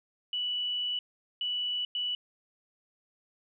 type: tone bursts at uneven times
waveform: sine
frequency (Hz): 2957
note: F#7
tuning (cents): -2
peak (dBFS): -29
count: 3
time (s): 0.33-0.99 / 1.41-1.85 / 1.95-2.15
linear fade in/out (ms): 2
effects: none